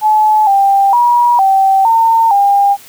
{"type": "tone with pitch steps", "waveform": "sine", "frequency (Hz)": [858, 790, 961, 775, 908, 802], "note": ["A5", "G5", "B5", "G5", "A#5", "G5"], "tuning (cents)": [-44, 13, -48, -20, -46, 39], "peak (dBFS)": -6, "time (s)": [0.01, 2.77], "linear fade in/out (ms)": 50, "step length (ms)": 460, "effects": ["white hiss -38 dBFS RMS until 2.88 s"]}